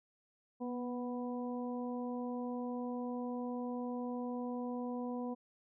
harmonic tone with a mistuned harmonic, 246.9 Hz, B3, in tune, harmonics 1 / 2 / 3 / 4, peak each -38 / -43 / -48 / -49 dBFS, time 0.6-5.35 s, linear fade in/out 20 ms, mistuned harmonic 1, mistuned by -22 cents, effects none

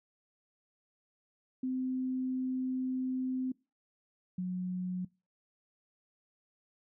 sine tone pair in turn, 257.7 / 182.22 Hz, C4 / F#3, -26 / -26 cents, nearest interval tritone, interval 600 cents, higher first, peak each -31 / -32 dBFS, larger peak first, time 1.63-3.52 / 4.38-5.05 s, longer first, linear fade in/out 5 ms, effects noise-tail reverb RT60 0.3 s tail -24 dB re dry

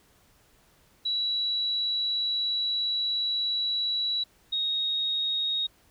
sine tone pair in turn, 3919 / 3748 Hz, B7 / A#7, -14 / +9 cents, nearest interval minor second, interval 77 cents, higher first, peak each -25 dBFS, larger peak neither, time 1.05-4.24 / 4.52-5.67 s, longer first, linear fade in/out 10 ms, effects pink hiss -62 dBFS RMS until 5.9 s

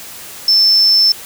sine tone, 5300 Hz, E8, 9 cents sharp, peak -7 dBFS, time 0.48-1.12 s, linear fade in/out 2 ms, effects white hiss -32 dBFS RMS until 1.25 s

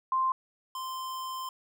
sine / square tone pair in turn, 1046.5 / 1040.5 Hz, C6 / C6, 0 / -10 cents, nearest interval unison, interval 10 cents, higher first, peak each -24 / -35 dBFS, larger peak first, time 0.12-0.32 / 0.75-1.49 s, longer second, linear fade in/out 2 ms, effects none

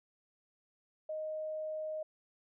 sine tone, 622.3 Hz, D#5, in tune, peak -36 dBFS, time 1.09-2.03 s, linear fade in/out 5 ms, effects none

